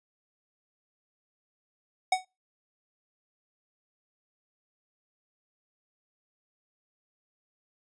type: tone with exponential decay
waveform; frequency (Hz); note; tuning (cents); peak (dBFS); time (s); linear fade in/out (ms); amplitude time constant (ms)
square; 746; F#5; +14; -19; 2.12-2.25; 5; 27
effects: noise-tail reverb RT60 0.2 s tail -17 dB re dry + resampled to 22050 Hz